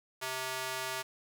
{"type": "tone with high-pass filter", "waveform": "square", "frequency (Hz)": 130, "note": "C3", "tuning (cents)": -11, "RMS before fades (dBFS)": -37, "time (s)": [0.21, 1.03], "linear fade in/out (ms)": 20, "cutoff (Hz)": 840, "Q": 0.63, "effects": ["9-bit"]}